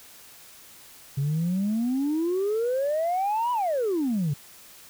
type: exponential two-way sweep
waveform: sine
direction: up then down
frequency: 134.8 to 999 to 134.8 Hz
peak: -21 dBFS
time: 1.17-4.34 s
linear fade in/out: 10 ms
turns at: 3.52 s
effects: tanh soft clip ceiling -20 dBFS + white hiss -49 dBFS RMS until 4.89 s